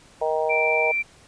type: harmonic tone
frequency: 156.9 Hz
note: D#3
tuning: 15 cents sharp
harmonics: 3 / 4 / 5 / 6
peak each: -25 / -24 / -28 / -30 dBFS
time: 0.21-0.92 s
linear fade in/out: 10 ms
type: tone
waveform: sine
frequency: 2349 Hz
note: D7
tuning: in tune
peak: -21 dBFS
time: 0.49-1.03 s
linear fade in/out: 20 ms
effects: pink hiss -52 dBFS RMS until 1.27 s + resampled to 22050 Hz